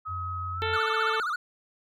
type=tone with pitch glide; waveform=sine; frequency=1272 to 1395.2 Hz; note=D#6 to F6; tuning=+38 to -2 cents; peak=-32 dBFS; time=0.05-1.12 s; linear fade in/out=20 ms; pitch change=+160 cents; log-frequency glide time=0.53-0.67 s
type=tone; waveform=sine; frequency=89.4 Hz; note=F2; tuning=41 cents sharp; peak=-34 dBFS; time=0.07-0.79 s; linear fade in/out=50 ms
type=harmonic tone; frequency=442.3 Hz; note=A4; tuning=9 cents sharp; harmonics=1 / 2 / 3 / 4 / 5 / 6 / 7 / 8 / 9; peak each=-31 / -34 / -36 / -37 / -38 / -39 / -39 / -40 / -41 dBFS; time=0.62-1.2 s; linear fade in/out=0 ms
type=tone with vibrato; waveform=triangle; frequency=1318.5 Hz; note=E6; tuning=in tune; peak=-25 dBFS; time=0.73-1.36 s; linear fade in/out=5 ms; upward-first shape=sine; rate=15 Hz; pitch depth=200 cents each way
effects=none